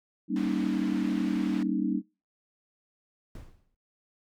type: chord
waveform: sine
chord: Eb dominant seventh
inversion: first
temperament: just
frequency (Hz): 194.45 / 233.3 / 280 / 311.1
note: G3 / Bb3 / Db4 / Eb4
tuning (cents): -14 / +2 / +18 / 0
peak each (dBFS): -31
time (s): 0.28-2.02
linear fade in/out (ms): 50
type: low-pass noise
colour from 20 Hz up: white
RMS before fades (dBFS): -45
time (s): 0.36-1.63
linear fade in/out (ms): 2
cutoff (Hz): 2500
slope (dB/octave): 12
type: noise with exponential decay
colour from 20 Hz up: brown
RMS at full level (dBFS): -38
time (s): 3.35-3.75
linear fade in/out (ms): 2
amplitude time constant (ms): 86
effects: noise-tail reverb RT60 0.3 s tail -24 dB re dry